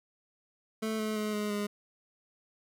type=tone with pitch steps; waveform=25% pulse; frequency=219.5 / 216.1 / 212.8 / 209.5 / 206.2 Hz; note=A3 / A3 / G#3 / G#3 / G#3; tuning=-4 / -31 / +42 / +15 / -12 cents; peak=-27 dBFS; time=0.82-1.67 s; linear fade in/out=10 ms; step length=170 ms; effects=none